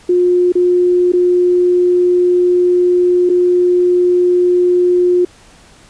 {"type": "tone with dropouts", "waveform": "sine", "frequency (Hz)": 357.1, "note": "F4", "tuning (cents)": 39, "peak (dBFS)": -8, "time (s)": [0.09, 5.25], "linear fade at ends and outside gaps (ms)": 5, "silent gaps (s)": [[0.522, 0.553], [1.121, 1.134], [3.293, 3.298]], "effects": ["pink hiss -44 dBFS RMS until 5.89 s", "resampled to 22050 Hz"]}